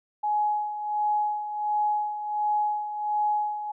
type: tone with tremolo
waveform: sine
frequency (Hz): 840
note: G#5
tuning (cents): +19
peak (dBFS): -21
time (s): 0.23-3.72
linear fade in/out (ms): 10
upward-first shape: sine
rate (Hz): 1.4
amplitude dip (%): 65
effects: none